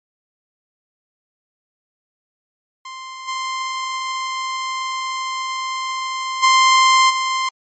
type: tone with level steps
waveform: sawtooth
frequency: 1046.5 Hz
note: C6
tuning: in tune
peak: -27 / -18 / -6 / -14 dBFS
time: 2.85-7.49 s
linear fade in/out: 5 ms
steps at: 3.27 / 6.42 / 7.09 s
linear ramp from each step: 20 ms
effects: MP3 32 kbps